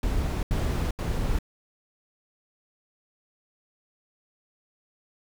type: noise bursts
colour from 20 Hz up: brown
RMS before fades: -26 dBFS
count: 3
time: 0.03-1.388 s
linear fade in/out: 2 ms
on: 400 ms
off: 79 ms
effects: none